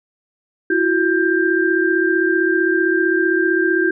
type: tone cluster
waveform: sine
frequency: 332.4 / 367.9 / 1586 Hz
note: E4 / F#4 / G6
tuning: +15 / -10 / +20 cents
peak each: -18 dBFS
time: 0.7-3.91 s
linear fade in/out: 5 ms
effects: none